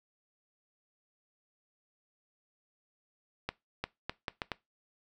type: accelerating click train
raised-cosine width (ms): 0.3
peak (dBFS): -17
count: 6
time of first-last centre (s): 3.49-4.518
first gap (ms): 350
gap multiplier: 0.73
effects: noise-tail reverb RT60 0.2 s tail -20 dB re dry